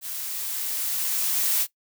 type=noise with level ramp; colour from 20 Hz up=blue; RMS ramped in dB=-33 to -22 dBFS; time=0.01-1.67 s; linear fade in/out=50 ms; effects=noise-tail reverb RT60 0.1 s tail -18 dB re dry